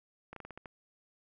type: slowing click train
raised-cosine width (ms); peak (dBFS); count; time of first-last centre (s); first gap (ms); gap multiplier
0.5; -30; 7; 0.33-0.658; 33; 1.2
effects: none